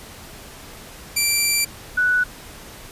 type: tone pair in turn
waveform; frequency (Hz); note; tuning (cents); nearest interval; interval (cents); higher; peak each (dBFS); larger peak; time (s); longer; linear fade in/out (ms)
10% pulse / sine; 2349 / 1479.8; D7 / F#6; 0 / 0; minor sixth; 800; first; -8 / -15; first; 1.16-1.65 / 1.97-2.24; first; 10
effects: pink hiss -40 dBFS RMS until 2.91 s + resampled to 32000 Hz